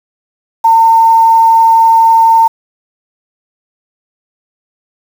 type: tone with quantisation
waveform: sine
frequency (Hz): 906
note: A#5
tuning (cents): -50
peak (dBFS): -3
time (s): 0.64-2.48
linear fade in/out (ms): 10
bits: 5
effects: none